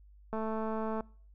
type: click train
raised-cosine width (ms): 1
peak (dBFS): -23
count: 150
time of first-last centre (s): 0.33-1.007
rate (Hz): 220
effects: noise-tail reverb RT60 0.5 s tail -25 dB re dry + added 50 Hz sine -54 dBFS peak until 1.34 s